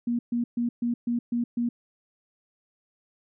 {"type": "tone bursts", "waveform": "sine", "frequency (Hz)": 238.1, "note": "A#3", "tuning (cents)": 37, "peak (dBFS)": -23, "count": 7, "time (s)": [0.07, 1.69], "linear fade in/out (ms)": 5, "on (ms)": 120, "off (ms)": 130, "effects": []}